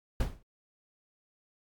brown noise with exponential decay, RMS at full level -23 dBFS, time 0.2-0.43 s, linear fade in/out 5 ms, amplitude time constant 48 ms, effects MP3 96 kbps

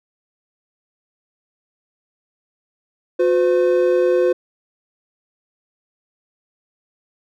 triangle tone pair together, 360 / 509.1 Hz, F#4 / C5, -47 / -47 cents, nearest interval tritone, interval 600 cents, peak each -14 dBFS, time 3.19-4.33 s, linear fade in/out 10 ms, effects none

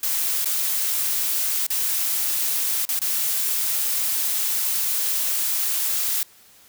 blue noise with dropouts, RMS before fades -23 dBFS, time 0.03-6.23 s, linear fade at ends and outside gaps 1 ms, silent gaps 0.446-0.457 / 1.666-1.703 / 2.852-2.89 / 2.991-3.017 s, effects white hiss -52 dBFS RMS until 6.68 s

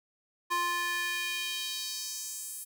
square tone with high-pass filter sweep, 349.2 Hz, F4, in tune, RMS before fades -34 dBFS, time 0.5-2.65 s, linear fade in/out 20 ms, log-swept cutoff 1000 to 10000 Hz, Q 2, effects none

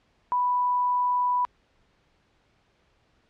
sine tone, 987.8 Hz, B5, in tune, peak -21 dBFS, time 0.32-1.45 s, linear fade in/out 0 ms, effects pink hiss -66 dBFS RMS until 3.29 s + low-pass 4000 Hz 12 dB/octave

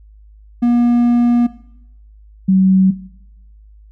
triangle / sine tone pair in turn, 239.6 / 189.24 Hz, A#3 / F#3, +48 / +39 cents, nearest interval major third, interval 409 cents, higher first, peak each -8 dBFS, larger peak neither, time 0.62-1.47 / 2.48-2.91 s, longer first, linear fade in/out 10 ms, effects noise-tail reverb RT60 0.8 s tail -17 dB re dry + added 52 Hz sine -40 dBFS peak until 3.91 s

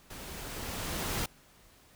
pink noise with level ramp, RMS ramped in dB -45 to -32 dBFS, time 0.1-1.26 s, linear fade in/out 5 ms, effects pink hiss -60 dBFS RMS until 1.95 s

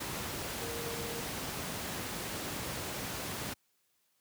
sine tone in noise, 466.2 Hz, A#4, in tune, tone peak -41 dBFS, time 0.61-1.21 s, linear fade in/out 10 ms, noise pink, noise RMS -38 dBFS, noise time 0-3.54 s, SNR -6 dB, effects white hiss -75 dBFS RMS until 4.2 s + high-pass 80 Hz 12 dB/octave

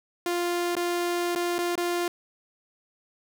sawtooth tone with dropouts, 349.2 Hz, F4, in tune, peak -21 dBFS, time 0.26-2.08 s, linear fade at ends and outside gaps 2 ms, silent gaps 0.753-0.766 / 1.351-1.358 / 1.583-1.588 / 1.755-1.777 s, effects none

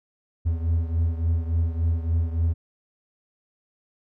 triangle beating tone pair, 81.7 / 85.2 Hz, E2 / F2, -15 / -42 cents, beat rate 3.5 Hz, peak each -20 / -25 dBFS, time 0.45-2.54 s, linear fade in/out 20 ms, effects none

